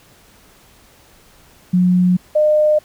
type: tone pair in turn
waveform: sine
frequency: 180.6 / 607.5 Hz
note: F#3 / D#5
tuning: -42 / -42 cents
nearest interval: octave + major sixth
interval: 2100 cents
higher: second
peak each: -10 dBFS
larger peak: neither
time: 1.73-2.17 / 2.35-2.79 s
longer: neither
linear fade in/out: 10 ms
effects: pink hiss -49 dBFS RMS until 2.84 s